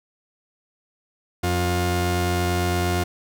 sawtooth tone pair together, 88.75 / 355 Hz, F2 / F4, +28 / +28 cents, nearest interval 2 octaves, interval 2400 cents, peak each -18 / -19 dBFS, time 1.43-3.04 s, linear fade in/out 10 ms, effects none

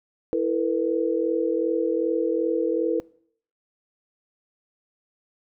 sine chord, E suspended fourth, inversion none, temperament equal with one note detuned, 329.6 / 451.3 / 493.9 Hz, E4 / A4 / B4, 0 / +44 / 0 cents, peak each -25 dBFS, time 0.33-3 s, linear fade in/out 0 ms, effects noise-tail reverb RT60 0.6 s tail -23 dB re dry

